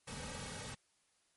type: noise with comb filter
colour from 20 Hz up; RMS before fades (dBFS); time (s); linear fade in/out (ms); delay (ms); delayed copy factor
pink; -45; 0.07-0.75; 10; 2.9; -0.85
effects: white hiss -75 dBFS RMS until 1.36 s + MP3 48 kbps